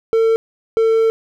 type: tone pair in turn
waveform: triangle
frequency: 450.6 / 449 Hz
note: A4 / A4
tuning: +41 / +35 cents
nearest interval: unison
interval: 6 cents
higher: first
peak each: -9 dBFS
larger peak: neither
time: 0.13-0.36 / 0.77-1.1 s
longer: second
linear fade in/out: 0 ms
effects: none